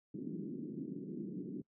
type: band-pass noise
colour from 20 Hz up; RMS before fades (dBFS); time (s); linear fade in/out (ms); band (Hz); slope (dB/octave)
pink; -43; 0.14-1.62; 5; 160 to 370; 48
effects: noise-tail reverb RT60 0.1 s tail -24 dB re dry